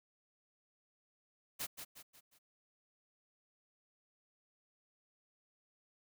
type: noise with echo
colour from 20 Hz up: white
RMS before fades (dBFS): -40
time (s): 1.59-1.67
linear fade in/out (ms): 20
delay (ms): 180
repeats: 4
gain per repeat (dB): -7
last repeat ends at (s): 2.39
effects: none